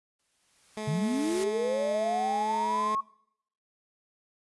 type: noise with exponential growth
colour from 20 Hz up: white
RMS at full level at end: -36 dBFS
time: 0.19-1.44 s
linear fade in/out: 5 ms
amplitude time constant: 270 ms
type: tone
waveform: 15% pulse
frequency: 214.9 Hz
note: A3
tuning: 41 cents flat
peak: -27 dBFS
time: 0.77-2.95 s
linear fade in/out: 2 ms
type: linear sweep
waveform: sine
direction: up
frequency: 133.4 to 1108.7 Hz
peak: -26 dBFS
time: 0.87-3.01 s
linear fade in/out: 10 ms
effects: noise-tail reverb RT60 0.7 s tail -23 dB re dry + resampled to 24000 Hz